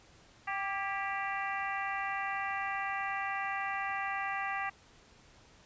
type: harmonic tone with a mistuned harmonic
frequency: 392 Hz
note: G4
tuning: in tune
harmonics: 2 / 3 / 4 / 5 / 6 / 7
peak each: -37 / -39 / -42 / -38 / -44 / -45 dBFS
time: 0.47-4.7 s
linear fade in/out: 10 ms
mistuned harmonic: 4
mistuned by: +54 cents
effects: pink hiss -60 dBFS RMS until 5.65 s + resampled to 16000 Hz